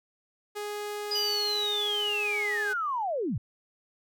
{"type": "tone", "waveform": "sawtooth", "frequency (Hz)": 415.3, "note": "G#4", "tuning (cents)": 0, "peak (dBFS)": -29, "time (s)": [0.55, 2.74], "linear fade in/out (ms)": 20}
{"type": "linear sweep", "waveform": "sine", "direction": "down", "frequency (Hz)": [4978, 82], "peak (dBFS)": -27, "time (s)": [1.11, 3.38], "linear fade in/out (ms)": 5}
{"type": "tone with exponential decay", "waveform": "35% pulse", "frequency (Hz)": 2960, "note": "F#7", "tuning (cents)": 0, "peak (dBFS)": -29, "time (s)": [1.15, 3.04], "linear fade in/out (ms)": 5, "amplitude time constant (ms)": 410}
{"effects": []}